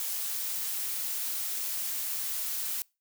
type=noise; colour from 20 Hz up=blue; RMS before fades=-33 dBFS; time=0-2.82 s; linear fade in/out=0 ms; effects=noise-tail reverb RT60 0.3 s tail -26 dB re dry